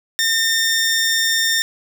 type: tone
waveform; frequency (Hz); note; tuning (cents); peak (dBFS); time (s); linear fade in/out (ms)
15% pulse; 1815; A#6; -47; -9; 0.19-1.62; 0
effects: none